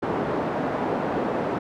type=band-pass noise; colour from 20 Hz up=pink; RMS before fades=-26 dBFS; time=0.02-1.59 s; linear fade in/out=10 ms; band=230 to 920 Hz; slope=12 dB/octave; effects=none